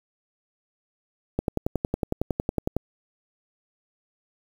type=click train; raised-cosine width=2 ms; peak=-10 dBFS; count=16; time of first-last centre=1.39-2.766 s; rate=10.9 Hz; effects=7-bit